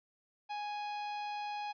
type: tone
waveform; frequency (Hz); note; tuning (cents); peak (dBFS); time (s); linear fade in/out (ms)
45% pulse; 830.6; G#5; 0; -37; 0.49-1.73; 20
effects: resampled to 11025 Hz